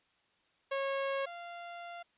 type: tone pair in turn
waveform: sawtooth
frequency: 547 / 692.7 Hz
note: C#5 / F5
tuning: -23 / -14 cents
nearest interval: major third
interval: 409 cents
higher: second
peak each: -28 / -39 dBFS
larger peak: first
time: 0.71-1.26 / 1.26-2.03 s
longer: second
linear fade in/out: 10 ms
effects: white hiss -72 dBFS RMS until 2.17 s + resampled to 8000 Hz